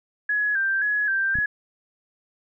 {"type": "tone with vibrato", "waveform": "sine", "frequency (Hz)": 1628, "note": "G#6", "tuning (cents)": -35, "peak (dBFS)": -20, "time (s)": [0.29, 1.46], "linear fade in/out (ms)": 5, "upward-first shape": "square", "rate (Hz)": 1.9, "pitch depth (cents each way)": 58}
{"type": "clicks", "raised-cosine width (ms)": 5, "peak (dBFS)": -21, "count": 2, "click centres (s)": [1.355, 1.387]}
{"effects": []}